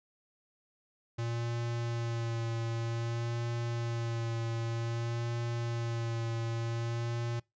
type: tone with vibrato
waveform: square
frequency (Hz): 116.54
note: A#2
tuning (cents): 0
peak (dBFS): -33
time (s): 1.18-7.4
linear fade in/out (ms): 10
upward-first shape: sine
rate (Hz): 0.53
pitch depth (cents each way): 21
effects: noise-tail reverb RT60 0.2 s tail -23 dB re dry + resampled to 16000 Hz